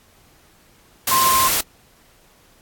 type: tone in noise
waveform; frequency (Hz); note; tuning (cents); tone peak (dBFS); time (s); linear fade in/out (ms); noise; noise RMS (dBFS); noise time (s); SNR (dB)
sine; 1051; C6; +7; -15; 1.11-1.48; 5; white; -19; 1.07-1.61; +1
effects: pink hiss -54 dBFS RMS until 2.61 s + AAC 64 kbps